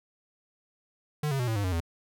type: tone with pitch steps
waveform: square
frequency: 150.3 / 136.24 / 123.5 / 111.95 / 101.48 / 91.99 / 83.38 Hz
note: D3 / C#3 / B2 / A2 / G#2 / F#2 / E2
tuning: +40 / -30 / 0 / +30 / -40 / -10 / +20 cents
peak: -27 dBFS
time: 1.23-1.804 s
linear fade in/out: 5 ms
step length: 82 ms
effects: none